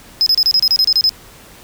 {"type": "tone bursts", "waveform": "triangle", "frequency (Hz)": 5100, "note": "D#8", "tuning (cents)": 42, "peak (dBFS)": -8, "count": 11, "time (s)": [0.21, 1.093], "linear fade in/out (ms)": 0, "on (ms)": 53, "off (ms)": 30, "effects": ["pink hiss -41 dBFS RMS until 1.63 s"]}